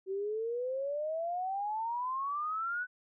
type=exponential sweep; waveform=sine; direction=up; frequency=376.1 to 1506 Hz; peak=-32 dBFS; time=0.06-2.87 s; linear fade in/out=50 ms; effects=none